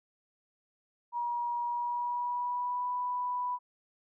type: tone with pitch glide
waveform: sine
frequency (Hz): 956 to 988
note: A#5 to B5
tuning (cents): +43 to 0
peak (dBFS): -30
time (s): 1.12-3.59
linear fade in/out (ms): 50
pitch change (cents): +57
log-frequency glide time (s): 1.64-2.88
effects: none